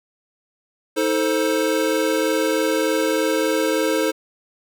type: chord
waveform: square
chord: A diminished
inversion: second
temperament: equal with one note detuned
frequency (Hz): 318 / 440 / 523.3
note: Eb4 / A4 / C5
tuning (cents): +38 / 0 / 0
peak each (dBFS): -23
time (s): 0.96-4.12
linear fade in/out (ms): 20
effects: none